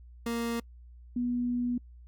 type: tone pair in turn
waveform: 30% pulse / sine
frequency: 233.1 / 243.9 Hz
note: A#3 / B3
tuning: 0 / -21 cents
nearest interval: minor second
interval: 79 cents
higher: second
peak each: -27 dBFS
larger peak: neither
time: 0.26-0.6 / 1.16-1.78 s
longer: second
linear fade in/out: 5 ms
effects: noise-tail reverb RT60 0.1 s tail -26 dB re dry + added 60 Hz sine -48 dBFS peak until 2.07 s